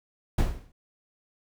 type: noise with exponential decay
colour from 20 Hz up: brown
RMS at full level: -18 dBFS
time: 0.38-0.72 s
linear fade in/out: 5 ms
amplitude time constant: 72 ms
effects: none